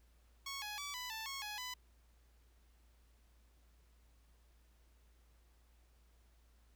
10% pulse tone with pitch steps, 1104 / 837 / 1149 / 996 / 884 / 1095 / 838 / 1000 Hz, C#6 / G#5 / D6 / B5 / A5 / C#6 / G#5 / B5, -7 / +13 / -38 / +14 / +8 / -22 / +15 / +21 cents, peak -34 dBFS, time 0.46-1.74 s, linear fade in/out 5 ms, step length 160 ms, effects added 58 Hz sine -65 dBFS peak until 6.75 s + pink hiss -75 dBFS RMS until 6.75 s

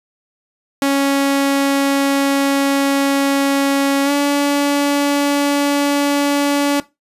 sawtooth tone with pitch glide, 277.2 to 285.7 Hz, C#4 to D4, 0 to -48 cents, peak -9 dBFS, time 0.82-6.8 s, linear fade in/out 2 ms, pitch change +52 cents, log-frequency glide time 4.04-4.11 s, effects noise-tail reverb RT60 0.2 s tail -17 dB re dry + resampled to 32000 Hz

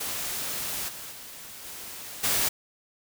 white noise with level steps, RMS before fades -32 / -40 / -43 / -40 / -25 dBFS, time 0-2.49 s, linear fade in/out 10 ms, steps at 0.88 / 1.11 / 1.64 / 2.23 s, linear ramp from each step 10 ms, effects none

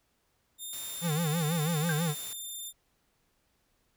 5% pulse tone with pitch glide, 3633 to 3593 Hz, A#7 to A7, -45 to +36 cents, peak -31 dBFS, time 0.58-2.73 s, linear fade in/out 50 ms, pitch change -19 cents, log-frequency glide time 0.91-1.01 s
white noise, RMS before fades -45 dBFS, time 0.73-2.33 s, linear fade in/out 0 ms
square tone with vibrato, 160 Hz, D#3, 49 cents sharp, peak -28 dBFS, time 1.01-2.15 s, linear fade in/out 50 ms, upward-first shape sine, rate 6.1 Hz, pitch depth 140 cents each way
sine tone with exponential decay, 1581 Hz, G6, 14 cents sharp, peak -28 dBFS, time 1.89-2.08 s, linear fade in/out 2 ms, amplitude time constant 41 ms
effects pink hiss -73 dBFS RMS until 3.96 s

